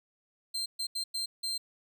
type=tone bursts at uneven times; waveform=35% pulse; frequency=4149 Hz; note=C8; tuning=15 cents flat; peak=-30 dBFS; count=5; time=0.54-0.66 / 0.79-0.87 / 0.95-1.04 / 1.14-1.26 / 1.43-1.58 s; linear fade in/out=10 ms; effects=none